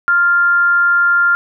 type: tone with frequency modulation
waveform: sine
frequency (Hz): 1396.9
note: F6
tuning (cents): 0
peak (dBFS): -9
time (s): 0.08-1.35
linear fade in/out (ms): 0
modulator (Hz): 335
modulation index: 0.21
effects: none